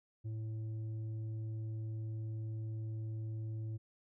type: tone with tanh clipping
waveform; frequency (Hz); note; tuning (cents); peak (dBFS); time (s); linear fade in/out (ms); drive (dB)
triangle; 110.1; A2; +2; -39; 0.24-3.78; 20; 10
effects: none

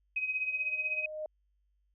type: tone with tremolo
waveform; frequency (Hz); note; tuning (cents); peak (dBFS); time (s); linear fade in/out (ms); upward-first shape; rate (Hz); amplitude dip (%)
sine; 2525; D#7; +25; -27; 0.16-1.06; 5; triangle; 16; 75
type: tone with exponential growth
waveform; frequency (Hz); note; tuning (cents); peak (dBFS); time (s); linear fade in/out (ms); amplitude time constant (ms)
sine; 616; D#5; -17; -33; 0.34-1.26; 2; 200
effects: added 50 Hz sine -70 dBFS peak until 1.94 s

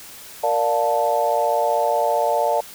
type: chord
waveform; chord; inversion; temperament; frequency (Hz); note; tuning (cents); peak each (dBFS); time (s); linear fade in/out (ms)
sine; Bb major seventh; none; equal with one note detuned; 466.2 / 587.3 / 702.9 / 880; Bb4 / D5 / F5 / A5; 0 / 0 / +11 / 0; -25 / -21 / -22 / -22; 0.43-2.61; 10
effects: white hiss -40 dBFS RMS until 2.74 s

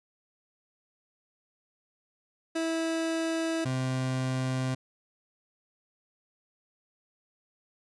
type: tone pair in turn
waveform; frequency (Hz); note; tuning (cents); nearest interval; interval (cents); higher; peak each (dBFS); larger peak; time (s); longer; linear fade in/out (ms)
30% pulse; 326.5 / 129.87; E4 / C3; -17 / -13; octave + major third; 1596; first; -25; neither; 2.55-3.65 / 3.65-4.75; neither; 10
effects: resampled to 22050 Hz

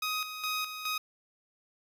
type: tone with tremolo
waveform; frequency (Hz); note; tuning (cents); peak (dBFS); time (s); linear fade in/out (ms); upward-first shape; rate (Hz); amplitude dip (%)
15% pulse; 1255; D#6; +15; -24; 0.02-0.98; 5; square; 2.4; 60
effects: none

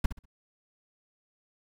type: noise with echo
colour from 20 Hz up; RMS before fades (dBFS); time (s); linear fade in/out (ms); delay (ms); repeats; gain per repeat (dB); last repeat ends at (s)
brown; -21; 0.04-0.06; 5; 65; 3; -12; 0.255
effects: none

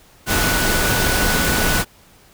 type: tone in noise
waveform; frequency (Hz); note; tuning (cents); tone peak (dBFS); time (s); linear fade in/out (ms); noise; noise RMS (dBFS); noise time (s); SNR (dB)
sine; 1480; F#6; 0; -23; 0.26-1.85; 50; pink; -18; 0.26-1.85; -8
effects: pink hiss -50 dBFS RMS until 2.33 s

